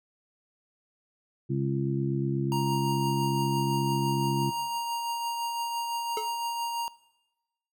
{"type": "harmonic tone", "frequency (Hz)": 68.3, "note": "C#2", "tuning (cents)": -25, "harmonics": [2, 3, 4, 5], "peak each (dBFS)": [-27, -33, -37, -32], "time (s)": [1.49, 4.51], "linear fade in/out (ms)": 20}
{"type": "tone with tremolo", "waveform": "square", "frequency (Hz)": 936, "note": "A#5", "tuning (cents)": 7, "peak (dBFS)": -29, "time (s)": [2.52, 6.88], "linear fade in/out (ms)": 0, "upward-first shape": "triangle", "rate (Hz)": 5.9, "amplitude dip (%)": 35}
{"type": "tone with exponential decay", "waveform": "square", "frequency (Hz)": 433.4, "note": "A4", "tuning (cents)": -26, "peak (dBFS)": -28, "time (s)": [6.17, 6.3], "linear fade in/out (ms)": 2, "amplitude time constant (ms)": 28}
{"effects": ["noise-tail reverb RT60 1.0 s tail -19 dB re dry"]}